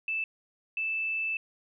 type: tone bursts at uneven times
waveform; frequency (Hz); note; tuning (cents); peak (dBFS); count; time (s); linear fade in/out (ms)
sine; 2637; E7; 0; -28; 2; 0.08-0.24 / 0.77-1.37; 2
effects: none